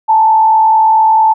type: tone with frequency modulation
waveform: sine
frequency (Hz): 880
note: A5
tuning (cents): 0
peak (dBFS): -5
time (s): 0.08-1.34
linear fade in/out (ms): 20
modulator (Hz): 44.5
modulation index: 0.46
effects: none